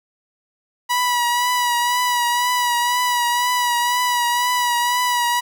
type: tone with vibrato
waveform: sawtooth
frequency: 974 Hz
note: B5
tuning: 24 cents flat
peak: -13 dBFS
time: 0.89-5.41 s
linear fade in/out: 20 ms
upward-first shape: triangle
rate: 2 Hz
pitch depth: 36 cents each way
effects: none